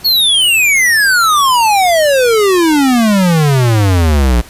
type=exponential sweep; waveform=square; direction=down; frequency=4435 to 56.5 Hz; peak=-8 dBFS; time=0.04-4.42 s; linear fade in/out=20 ms; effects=pink hiss -36 dBFS RMS until 4.49 s + resampled to 32000 Hz